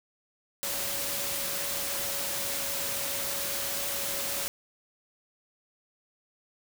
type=tone in noise; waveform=sine; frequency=560 Hz; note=C#5; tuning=18 cents sharp; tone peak=-42 dBFS; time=0.63-4.48 s; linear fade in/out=0 ms; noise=white; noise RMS=-32 dBFS; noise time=0.63-4.48 s; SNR=-13 dB; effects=none